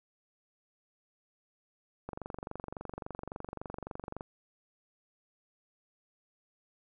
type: click train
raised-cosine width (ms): 1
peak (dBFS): -25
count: 51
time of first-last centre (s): 2.09-4.209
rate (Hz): 23.6
effects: none